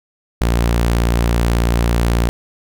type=tone; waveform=sawtooth; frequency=58.27 Hz; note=A#1; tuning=in tune; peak=-9 dBFS; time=0.41-2.29 s; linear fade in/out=0 ms; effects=none